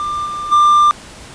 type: tone with level steps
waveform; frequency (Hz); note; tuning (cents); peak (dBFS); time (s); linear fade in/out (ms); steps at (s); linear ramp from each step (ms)
triangle; 1191; D6; +24; -16 / -19 / -5; 0-0.91; 0; 0.25 / 0.51; 20
effects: pink hiss -36 dBFS RMS until 1.34 s + resampled to 22050 Hz